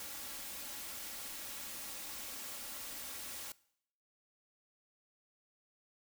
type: noise with comb filter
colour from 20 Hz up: white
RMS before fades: -45 dBFS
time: 0-3.52 s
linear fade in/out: 2 ms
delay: 3.6 ms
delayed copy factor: +0.5
effects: noise-tail reverb RT60 0.7 s tail -21 dB re dry